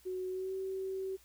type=tone with pitch glide; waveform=sine; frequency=370 to 381.7 Hz; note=F#4 to G4; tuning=0 to -46 cents; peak=-35 dBFS; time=0.05-1.17 s; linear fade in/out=20 ms; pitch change=+54 cents; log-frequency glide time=0.29-0.54 s; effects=added 60 Hz sine -66 dBFS peak until 1.24 s + white hiss -64 dBFS RMS until 1.24 s